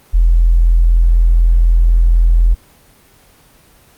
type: tone with tanh clipping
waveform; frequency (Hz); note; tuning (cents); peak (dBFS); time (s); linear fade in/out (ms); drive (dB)
triangle; 42.01; E1; +34; -6; 0.13-2.55; 20; 4
effects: pink hiss -47 dBFS RMS until 3.97 s + Opus 24 kbps